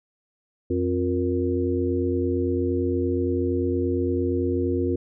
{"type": "harmonic tone with a mistuned harmonic", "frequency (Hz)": 88.7, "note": "F2", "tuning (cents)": 27, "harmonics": [1, 3, 4, 5], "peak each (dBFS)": [-27, -26, -25, -29], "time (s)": [0.7, 4.96], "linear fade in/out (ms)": 5, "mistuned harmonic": 5, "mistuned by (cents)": 90, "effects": []}